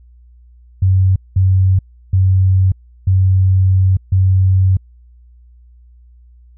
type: tone bursts at uneven times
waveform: sine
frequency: 94.3 Hz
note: F#2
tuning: 33 cents sharp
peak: -8 dBFS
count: 5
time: 0.82-1.16 / 1.36-1.79 / 2.13-2.72 / 3.07-3.97 / 4.12-4.77 s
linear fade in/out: 5 ms
effects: added 60 Hz sine -41 dBFS peak until 6.57 s